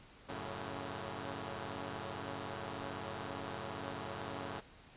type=chord; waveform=5% pulse; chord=F# minor; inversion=none; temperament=equal with one note detuned; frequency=92.5 / 110 / 139.72 Hz; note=F#2 / A2 / C#3; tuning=0 / 0 / +14 cents; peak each=-34 dBFS; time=0.28-4.61 s; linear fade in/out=20 ms; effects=pink hiss -59 dBFS RMS until 4.96 s + resampled to 8000 Hz